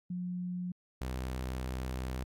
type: tone pair in turn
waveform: sine / sawtooth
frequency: 179.3 / 63.83 Hz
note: F3 / C2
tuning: +46 / -42 cents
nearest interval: octave + tritone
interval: 1788 cents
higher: first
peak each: -34 / -31 dBFS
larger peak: second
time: 0.1-0.72 / 1.01-2.24 s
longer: second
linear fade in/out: 5 ms
effects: AAC 64 kbps